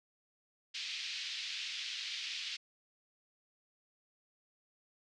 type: band-pass noise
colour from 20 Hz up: pink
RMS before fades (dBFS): -41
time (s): 0.74-2.57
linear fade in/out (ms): 10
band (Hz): 2500 to 5000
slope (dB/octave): 24
effects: low-pass 8000 Hz 12 dB/octave